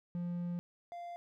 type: tone pair in turn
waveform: triangle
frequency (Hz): 174.61 / 694.2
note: F3 / F5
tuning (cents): 0 / -11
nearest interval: 2 octaves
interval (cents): 2389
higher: second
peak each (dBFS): -33 / -40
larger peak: first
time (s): 0.15-0.59 / 0.92-1.16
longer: first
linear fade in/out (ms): 0
effects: none